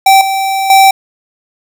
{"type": "tone with level steps", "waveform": "square", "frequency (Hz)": 776, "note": "G5", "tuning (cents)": -18, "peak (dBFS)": [-3, -12, -3], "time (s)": [0.06, 0.91], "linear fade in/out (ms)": 5, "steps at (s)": [0.21, 0.7], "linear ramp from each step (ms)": 2, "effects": []}